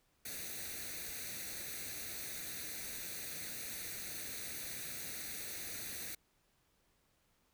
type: noise with comb filter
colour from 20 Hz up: white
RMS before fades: -44 dBFS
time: 0.25-6.15 s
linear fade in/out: 5 ms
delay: 0.48 ms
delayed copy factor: +0.7
effects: pink hiss -75 dBFS RMS until 7.53 s